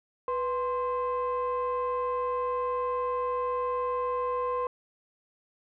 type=tone pair together; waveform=sine; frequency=493.9 / 1046.5 Hz; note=B4 / C6; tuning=0 / 0 cents; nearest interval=octave + minor second; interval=1300 cents; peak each=-28 dBFS; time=0.28-4.67 s; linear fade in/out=2 ms; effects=tanh soft clip ceiling -23 dBFS